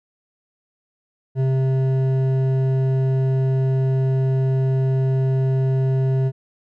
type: tone with hard clipping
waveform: sine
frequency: 132.2 Hz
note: C3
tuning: 18 cents sharp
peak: -18 dBFS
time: 1.35-6.32 s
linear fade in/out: 50 ms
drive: 9 dB
effects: none